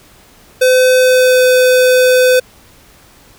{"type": "tone with pitch glide", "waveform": "square", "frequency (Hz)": [510, 506.5], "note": ["C5", "B4"], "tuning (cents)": [-44, 44], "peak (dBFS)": -7, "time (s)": [0.61, 2.4], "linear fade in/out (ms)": 10, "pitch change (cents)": -12, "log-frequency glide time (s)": [0.99, 1.44], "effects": ["pink hiss -44 dBFS RMS until 3.38 s"]}